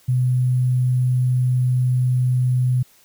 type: tone with sample-and-hold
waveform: sine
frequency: 126.1 Hz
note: B2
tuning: 36 cents sharp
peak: -15 dBFS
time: 0.08-2.83 s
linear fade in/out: 10 ms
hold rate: 11025 Hz
effects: white hiss -54 dBFS RMS until 3.04 s